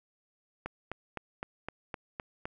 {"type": "click train", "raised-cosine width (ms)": 0.5, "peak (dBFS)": -21, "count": 8, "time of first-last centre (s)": [0.66, 2.455], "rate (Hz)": 3.9, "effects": []}